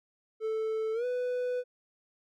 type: tone with pitch glide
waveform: triangle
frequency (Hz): 440 to 496.7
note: A4 to B4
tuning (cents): 0 to +10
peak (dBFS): -27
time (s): 0.4-1.64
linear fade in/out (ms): 50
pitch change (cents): +210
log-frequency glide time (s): 0.93-1.05
effects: none